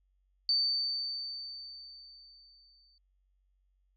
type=tone with exponential decay; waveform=sine; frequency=4567 Hz; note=D8; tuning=49 cents flat; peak=-24 dBFS; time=0.49-2.98 s; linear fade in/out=1 ms; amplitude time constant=540 ms; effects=added 47 Hz sine -69 dBFS peak until 3.96 s